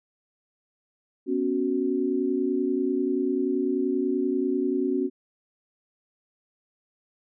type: chord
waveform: sine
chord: B suspended second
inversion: none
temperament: equal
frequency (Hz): 246.9 / 277.2 / 370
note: B3 / C#4 / F#4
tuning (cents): 0 / 0 / 0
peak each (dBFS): -29 / -26 / -26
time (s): 1.26-5.1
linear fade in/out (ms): 50
effects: none